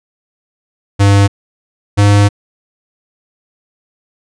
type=tone pair in turn; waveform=square; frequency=100 / 101.92 Hz; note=G2 / G#2; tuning=+35 / -32 cents; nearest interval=unison; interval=33 cents; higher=second; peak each=-6 dBFS; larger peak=neither; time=0.99-1.28 / 1.97-2.29 s; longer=second; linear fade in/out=20 ms; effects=resampled to 22050 Hz